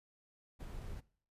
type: noise with sample-and-hold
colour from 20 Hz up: brown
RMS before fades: -45 dBFS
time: 0.59-1.01 s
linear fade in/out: 20 ms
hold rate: 11025 Hz
effects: noise-tail reverb RT60 0.5 s tail -21 dB re dry + resampled to 32000 Hz